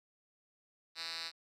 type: tone with band-pass filter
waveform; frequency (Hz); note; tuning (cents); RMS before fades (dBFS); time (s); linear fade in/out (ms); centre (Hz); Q
5% pulse; 164.81; E3; 0; -42; 0.95-1.32; 50; 3900; 4.6
effects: none